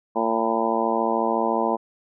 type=harmonic tone with a mistuned harmonic; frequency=113.9 Hz; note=A#2; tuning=40 cents flat; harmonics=2 / 3 / 4 / 5 / 6 / 7 / 8 / 9; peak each=-28 / -28 / -28 / -28 / -28 / -28 / -28 / -28 dBFS; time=0.15-1.77 s; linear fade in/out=20 ms; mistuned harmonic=9; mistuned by=-49 cents; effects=none

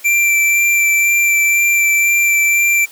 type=tone with vibrato; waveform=square; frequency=2349 Hz; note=D7; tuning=in tune; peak=-11 dBFS; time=0.04-2.86 s; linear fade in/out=20 ms; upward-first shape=sine; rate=2 Hz; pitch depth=11 cents each way; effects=white hiss -40 dBFS RMS until 2.91 s + high-pass 300 Hz 12 dB/octave

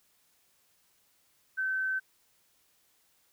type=tone; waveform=sine; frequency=1536 Hz; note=G6; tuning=36 cents flat; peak=-28 dBFS; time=1.57-2 s; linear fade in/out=20 ms; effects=white hiss -69 dBFS RMS until 3.32 s

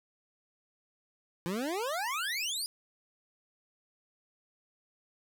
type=exponential sweep; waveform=25% pulse; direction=up; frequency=164.4 to 5050 Hz; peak=-28 dBFS; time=1.46-2.66 s; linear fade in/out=0 ms; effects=none

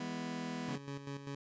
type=chord; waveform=sawtooth; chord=E major; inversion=none; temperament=just; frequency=164.81 / 206 / 247.2 Hz; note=E3 / G#3 / B3; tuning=0 / -14 / +2 cents; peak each=-40 / -41 / -36 dBFS; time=0-0.76 s; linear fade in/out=5 ms
type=tone with tremolo; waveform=20% pulse; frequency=140 Hz; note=C#3; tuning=18 cents sharp; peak=-35 dBFS; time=0.68-1.35 s; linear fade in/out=5 ms; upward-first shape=square; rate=5.1 Hz; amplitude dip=60%
effects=resampled to 16000 Hz

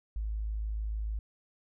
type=tone; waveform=sine; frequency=53.4 Hz; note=G#1; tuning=49 cents sharp; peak=-31 dBFS; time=0.16-1.19 s; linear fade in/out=0 ms; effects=none

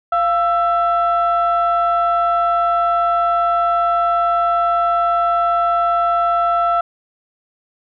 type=tone pair together; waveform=sine; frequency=692.4 / 1330 Hz; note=F5 / E6; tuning=-15 / +15 cents; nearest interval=major seventh; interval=1130 cents; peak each=-15 dBFS; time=0.12-6.81 s; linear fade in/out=5 ms; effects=tanh soft clip ceiling -8 dBFS

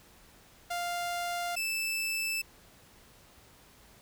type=tone pair in turn; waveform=sawtooth; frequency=698.5 / 2637 Hz; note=F5 / E7; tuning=0 / 0 cents; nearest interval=octave + major seventh; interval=2300 cents; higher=second; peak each=-28 / -27 dBFS; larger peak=second; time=0.7-1.56 / 1.56-2.42 s; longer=neither; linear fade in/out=10 ms; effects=pink hiss -58 dBFS RMS until 4.01 s

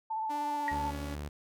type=tone with vibrato; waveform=sine; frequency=880 Hz; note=A5; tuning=in tune; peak=-31 dBFS; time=0.1-0.91 s; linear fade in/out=10 ms; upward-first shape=square; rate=16 Hz; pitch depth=20 cents each way
type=tone with pitch glide; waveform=sawtooth; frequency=293.7 to 282.4 Hz; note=D4 to C#4; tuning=0 to +32 cents; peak=-36 dBFS; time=0.29-1.16 s; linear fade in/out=20 ms; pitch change=-68 cents; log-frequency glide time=0.52-0.87 s
type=tone with exponential decay; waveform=sine; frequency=1900 Hz; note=A#6; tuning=33 cents sharp; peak=-27 dBFS; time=0.68-0.79 s; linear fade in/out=1 ms; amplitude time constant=22 ms
type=tone; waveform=sawtooth; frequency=73.42 Hz; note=D2; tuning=in tune; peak=-33 dBFS; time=0.71-1.29 s; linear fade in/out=10 ms
effects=none

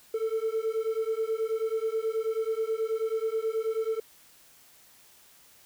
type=beating tone pair; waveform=triangle; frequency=440 / 449.3 Hz; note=A4 / A4; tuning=0 / +36 cents; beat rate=9.3 Hz; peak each=-27 dBFS; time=0.14-4 s; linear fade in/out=5 ms; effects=tanh soft clip ceiling -20 dBFS + white hiss -57 dBFS RMS until 5.65 s

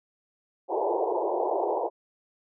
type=band-pass noise; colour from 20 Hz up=pink; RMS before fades=-27 dBFS; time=0.68-1.9 s; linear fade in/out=50 ms; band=340 to 960 Hz; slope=96 dB/octave; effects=none

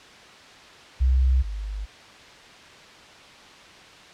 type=tone pair in turn; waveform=sine; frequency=64.5 / 50.95 Hz; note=C2 / G#1; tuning=-24 / -32 cents; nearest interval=major third; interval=408 cents; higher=first; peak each=-16 / -28 dBFS; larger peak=first; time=1-1.43 / 1.43-1.86 s; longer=neither; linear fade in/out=20 ms; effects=white hiss -46 dBFS RMS until 4.13 s + low-pass 4000 Hz 12 dB/octave

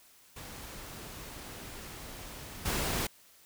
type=noise with level steps; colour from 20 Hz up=pink; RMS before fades=-45 / -32 dBFS; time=0.36-3.07 s; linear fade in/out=5 ms; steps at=2.65 s; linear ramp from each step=10 ms; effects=white hiss -60 dBFS RMS until 3.45 s

